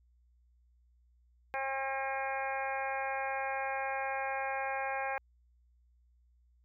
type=harmonic tone; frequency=269.2 Hz; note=C4; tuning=49 cents sharp; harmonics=2 / 3 / 4 / 5 / 6 / 7 / 8 / 9; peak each=-40 / -36 / -43 / -49 / -40 / -47 / -44 / -44 dBFS; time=1.54-5.18 s; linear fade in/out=0 ms; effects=added 60 Hz sine -64 dBFS peak until 6.64 s